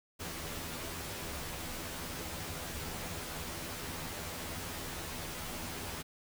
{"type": "noise with comb filter", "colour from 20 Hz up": "pink", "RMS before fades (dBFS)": -41, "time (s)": [0.19, 6.03], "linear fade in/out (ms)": 20, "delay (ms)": 12, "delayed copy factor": 0.75, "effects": []}